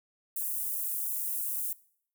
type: high-pass noise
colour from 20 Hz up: white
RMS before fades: -33 dBFS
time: 0.36-1.73 s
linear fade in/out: 5 ms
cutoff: 9700 Hz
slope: 24 dB/octave
effects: noise-tail reverb RT60 0.6 s tail -21 dB re dry